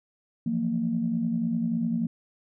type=tone cluster; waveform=sine; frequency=167.9 / 178 / 231.3 Hz; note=E3 / F3 / A#3; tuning=+32 / +33 / -13 cents; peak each=-32 / -31 / -25 dBFS; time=0.46-2.07 s; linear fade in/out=5 ms; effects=tanh soft clip ceiling -15 dBFS